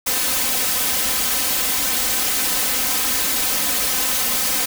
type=noise with comb filter; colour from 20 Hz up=white; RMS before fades=-20 dBFS; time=0.06-4.66 s; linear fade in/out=10 ms; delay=3.9 ms; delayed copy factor=+1; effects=none